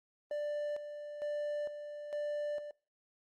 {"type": "tone with tremolo", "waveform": "triangle", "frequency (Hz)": 590, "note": "D5", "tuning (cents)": 8, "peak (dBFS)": -32, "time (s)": [0.31, 2.71], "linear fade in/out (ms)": 2, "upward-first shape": "square", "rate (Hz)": 1.1, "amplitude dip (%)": 60, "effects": ["noise-tail reverb RT60 0.4 s tail -24 dB re dry", "Opus 32 kbps"]}